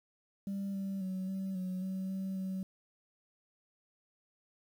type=tone with pitch steps; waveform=sine; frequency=197.2 / 194.6 / 187.4 / 191.7 / 184.5 / 189.2 / 191.1 / 189.1 Hz; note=G3 / G3 / F#3 / G3 / F#3 / F#3 / G3 / F#3; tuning=+11 / -12 / +22 / -38 / -5 / +39 / -44 / +38 cents; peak=-32 dBFS; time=0.47-2.63 s; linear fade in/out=2 ms; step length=270 ms; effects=tanh soft clip ceiling -33 dBFS + 10-bit